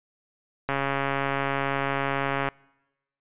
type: click train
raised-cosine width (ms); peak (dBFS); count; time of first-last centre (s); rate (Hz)
0.5; -11; 249; 0.69-2.487; 138
effects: noise-tail reverb RT60 1.0 s tail -26 dB re dry + resampled to 8000 Hz